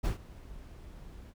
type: noise with ADSR envelope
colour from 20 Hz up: brown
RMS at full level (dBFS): -27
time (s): 0.03-1.34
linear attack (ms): 23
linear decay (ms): 120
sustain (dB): -21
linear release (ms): 46
effects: none